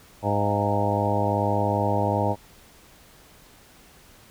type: harmonic tone with a mistuned harmonic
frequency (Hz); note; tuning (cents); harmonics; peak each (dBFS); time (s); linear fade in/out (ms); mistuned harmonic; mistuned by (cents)
102.6; G#2; -21; 1 / 2 / 3 / 4 / 5 / 6 / 7 / 8 / 9; -26 / -30 / -31 / -33 / -29 / -29 / -31 / -29 / -29; 0.22-2.36; 50; 7; -53
effects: pink hiss -52 dBFS RMS until 4.3 s